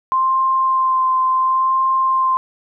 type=tone with vibrato; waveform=sine; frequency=1046.5 Hz; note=C6; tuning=in tune; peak=-13 dBFS; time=0.12-2.37 s; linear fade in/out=0 ms; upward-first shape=sine; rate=0.7 Hz; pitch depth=13 cents each way; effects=none